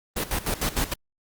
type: noise with tremolo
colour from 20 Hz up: pink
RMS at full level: -25 dBFS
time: 0.16-0.94 s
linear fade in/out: 10 ms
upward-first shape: square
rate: 6.6 Hz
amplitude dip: 80%
effects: Opus 24 kbps